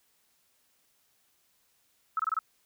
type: tone bursts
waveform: sine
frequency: 1300 Hz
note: E6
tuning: 24 cents flat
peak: -25 dBFS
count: 5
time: 2.17-2.39 s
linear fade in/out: 2 ms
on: 24 ms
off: 25 ms
effects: white hiss -70 dBFS RMS until 2.65 s